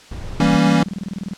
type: noise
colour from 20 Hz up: brown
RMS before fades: -29 dBFS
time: 0.11-0.56 s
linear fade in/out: 5 ms
type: chord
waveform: square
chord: E diminished seventh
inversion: none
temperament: equal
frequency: 164.81 / 196 / 233.1 / 277.2 Hz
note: E3 / G3 / Bb3 / Db4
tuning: 0 / 0 / 0 / 0 cents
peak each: -18 / -19 / -19 / -19 dBFS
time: 0.4-0.83 s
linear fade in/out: 2 ms
type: tone bursts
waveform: sine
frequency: 193.8 Hz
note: G3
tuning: 20 cents flat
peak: -23 dBFS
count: 14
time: 0.66-1.335 s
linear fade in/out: 0 ms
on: 25 ms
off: 25 ms
effects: white hiss -44 dBFS RMS until 1.37 s + low-pass 6000 Hz 12 dB/octave